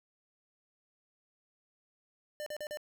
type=tone bursts; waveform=square; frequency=598 Hz; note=D5; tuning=31 cents sharp; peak=-38 dBFS; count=4; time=2.4-2.772 s; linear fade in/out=0 ms; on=63 ms; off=40 ms; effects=none